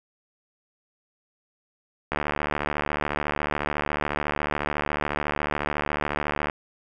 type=click train; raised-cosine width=0.5 ms; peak=-10 dBFS; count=325; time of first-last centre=2.12-6.498 s; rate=74 Hz; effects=none